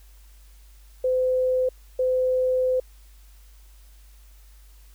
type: tone pair in turn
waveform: sine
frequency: 511 / 511 Hz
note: C5 / C5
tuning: -41 / -41 cents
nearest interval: unison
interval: 0 cents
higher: neither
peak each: -19 dBFS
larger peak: neither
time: 1.04-1.69 / 1.99-2.8 s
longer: second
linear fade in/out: 5 ms
effects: added 50 Hz sine -47 dBFS peak until 4.94 s + white hiss -59 dBFS RMS until 4.94 s